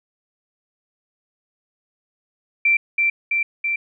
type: tone with echo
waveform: sine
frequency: 2349 Hz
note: D7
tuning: in tune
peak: -13 dBFS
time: 2.65-2.77 s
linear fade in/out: 5 ms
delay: 330 ms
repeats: 3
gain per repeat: -2 dB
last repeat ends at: 3.76 s
effects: none